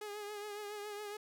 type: tone with vibrato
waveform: sawtooth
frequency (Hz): 415.3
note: G#4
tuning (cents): 0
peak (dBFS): -38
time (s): 0.01-1.17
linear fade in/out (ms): 5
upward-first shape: triangle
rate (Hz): 7.2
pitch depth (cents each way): 47
effects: none